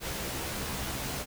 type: noise with comb filter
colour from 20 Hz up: pink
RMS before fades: -35 dBFS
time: 0-1.26 s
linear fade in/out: 50 ms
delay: 15 ms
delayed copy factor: +0.55
effects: none